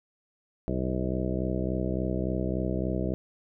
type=harmonic tone with a mistuned harmonic; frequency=63.5 Hz; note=B1; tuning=49 cents sharp; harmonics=1 / 2 / 3 / 4 / 5 / 6 / 7 / 8 / 9 / 10; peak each=-33 / -34 / -32 / -39 / -34 / -36 / -40 / -39 / -43 / -38 dBFS; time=0.68-3.14 s; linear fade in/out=0 ms; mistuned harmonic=9; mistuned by=+21 cents; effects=none